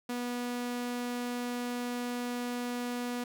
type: tone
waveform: sawtooth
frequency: 243.8 Hz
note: B3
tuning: 22 cents flat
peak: -29 dBFS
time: 0.09-3.24 s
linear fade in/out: 5 ms
effects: none